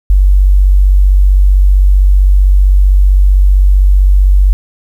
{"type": "tone", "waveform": "sine", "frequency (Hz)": 47.77, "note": "G1", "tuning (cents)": -44, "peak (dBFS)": -3, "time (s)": [0.1, 4.53], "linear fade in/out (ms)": 0, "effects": ["7-bit"]}